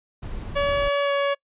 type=noise; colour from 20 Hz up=brown; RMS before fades=-32 dBFS; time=0.22-0.89 s; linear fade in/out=10 ms
type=tone with pitch glide; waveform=sawtooth; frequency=568 to 562.8 Hz; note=C#5 to C#5; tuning=+42 to +26 cents; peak=-16 dBFS; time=0.55-1.35 s; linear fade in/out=20 ms; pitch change=-16 cents; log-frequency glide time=1.02-1.12 s
effects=noise-tail reverb RT60 0.1 s tail -25 dB re dry + resampled to 8000 Hz